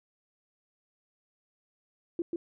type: tone with echo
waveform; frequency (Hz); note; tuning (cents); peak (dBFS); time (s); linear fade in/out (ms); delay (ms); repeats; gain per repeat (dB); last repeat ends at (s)
sine; 340; F4; -46; -27; 2.19-2.22; 2; 140; 1; -2; 2.36
effects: none